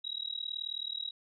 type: tone with amplitude modulation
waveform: sine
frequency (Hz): 3848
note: B7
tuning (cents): -46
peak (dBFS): -31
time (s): 0.04-1.11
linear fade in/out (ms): 10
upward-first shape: sine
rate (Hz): 38.6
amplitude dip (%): 100
effects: none